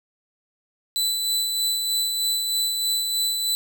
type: tone with tremolo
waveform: sawtooth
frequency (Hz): 3993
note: B7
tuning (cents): +18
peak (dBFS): -17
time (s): 0.96-3.55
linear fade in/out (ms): 0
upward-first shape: sine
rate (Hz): 3.2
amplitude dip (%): 35
effects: none